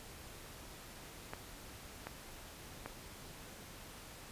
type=clicks; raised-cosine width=0.5 ms; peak=-26 dBFS; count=3; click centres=1.335 / 2.07 / 2.86 s; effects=pink hiss -52 dBFS RMS until 4.31 s + resampled to 32000 Hz